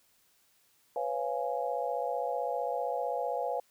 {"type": "chord", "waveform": "sine", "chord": "C# dominant seventh", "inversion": "third", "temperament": "just", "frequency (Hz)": [498.9, 554.4, 693, 831.5], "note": ["B4", "C#5", "E#5", "G#5"], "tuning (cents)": [17, 0, -14, 2], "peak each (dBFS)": [-35, -36, -35, -36], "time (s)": [0.96, 3.6], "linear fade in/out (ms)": 2, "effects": ["white hiss -68 dBFS RMS until 3.7 s"]}